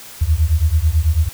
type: beating tone pair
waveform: sine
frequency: 74.4 / 83.5 Hz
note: D2 / E2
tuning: +23 / +23 cents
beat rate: 9.1 Hz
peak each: -15 dBFS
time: 0.21-1.29 s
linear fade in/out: 10 ms
effects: white hiss -37 dBFS RMS until 1.33 s